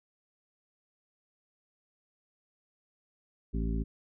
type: harmonic tone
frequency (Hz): 55.6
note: A1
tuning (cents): +19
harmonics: 1 / 2 / 3 / 4 / 5 / 7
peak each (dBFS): -30 / -41 / -37 / -38 / -40 / -44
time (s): 3.53-3.84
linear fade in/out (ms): 20
effects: none